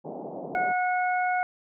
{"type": "band-pass noise", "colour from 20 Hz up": "white", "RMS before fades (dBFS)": -37, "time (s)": [0.04, 0.73], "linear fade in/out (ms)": 20, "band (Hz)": [150, 790], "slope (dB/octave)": 48}
{"type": "harmonic tone", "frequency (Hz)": 729, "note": "F#5", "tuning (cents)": -26, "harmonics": [1, 2, 3], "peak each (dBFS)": [-24, -30, -34], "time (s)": [0.55, 1.43], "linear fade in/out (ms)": 0}
{"effects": []}